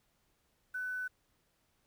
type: tone with quantisation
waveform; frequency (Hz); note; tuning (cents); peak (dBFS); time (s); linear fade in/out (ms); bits
sine; 1500; F#6; +23; -35; 0.74-1.08; 10; 10
effects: pink hiss -75 dBFS RMS until 1.86 s